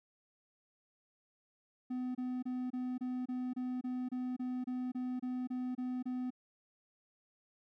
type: tone bursts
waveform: triangle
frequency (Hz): 252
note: B3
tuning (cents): +35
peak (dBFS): -33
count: 16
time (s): 1.9-6.305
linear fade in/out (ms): 10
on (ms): 250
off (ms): 27
effects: none